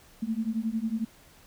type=beating tone pair; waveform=sine; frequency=217.9 / 228.9 Hz; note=A3 / A#3; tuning=-17 / -31 cents; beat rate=11 Hz; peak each=-30 dBFS; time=0.22-1.05 s; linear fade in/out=10 ms; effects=pink hiss -56 dBFS RMS until 1.46 s